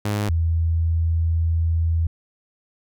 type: tone pair in turn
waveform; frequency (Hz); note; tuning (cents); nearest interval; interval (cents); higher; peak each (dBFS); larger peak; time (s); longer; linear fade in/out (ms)
sawtooth / sine; 103.8 / 82.39; G#2 / E2; 0 / 0; major third; 400; first; -17; neither; 0.05-0.29 / 0.29-2.07; second; 5
effects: none